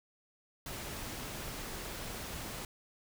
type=noise; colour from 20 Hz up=pink; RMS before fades=-42 dBFS; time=0.66-2.65 s; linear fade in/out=2 ms; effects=none